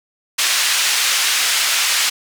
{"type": "band-pass noise", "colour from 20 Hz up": "pink", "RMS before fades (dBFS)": -17, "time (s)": [0.38, 2.1], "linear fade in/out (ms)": 10, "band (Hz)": [2000, 9200], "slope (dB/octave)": 12, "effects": []}